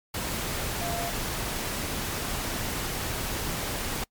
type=tone in noise; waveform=sine; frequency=690 Hz; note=F5; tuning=21 cents flat; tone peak=-32 dBFS; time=0.81-1.1 s; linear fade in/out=5 ms; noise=pink; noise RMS=-31 dBFS; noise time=0.14-4.04 s; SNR=-4 dB; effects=noise-tail reverb RT60 0.1 s tail -25 dB re dry + MP3 96 kbps